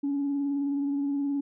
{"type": "tone with vibrato", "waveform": "sine", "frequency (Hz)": 281.8, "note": "C#4", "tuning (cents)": 29, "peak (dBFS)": -24, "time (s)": [0.03, 1.41], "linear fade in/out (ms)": 10, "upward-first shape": "triangle", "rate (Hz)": 19, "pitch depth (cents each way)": 32, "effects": ["tanh soft clip ceiling -22 dBFS"]}